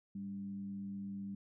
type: tone with frequency modulation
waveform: sine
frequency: 198.2 Hz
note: G3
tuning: 19 cents sharp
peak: -40 dBFS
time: 0.15-1.35 s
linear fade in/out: 5 ms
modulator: 91.5 Hz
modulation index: 0.33
effects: none